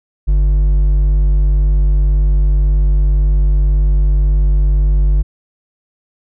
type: tone with hard clipping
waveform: triangle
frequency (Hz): 49.06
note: G1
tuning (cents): +2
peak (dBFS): -10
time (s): 0.27-5.23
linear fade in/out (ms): 20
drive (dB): 8
effects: none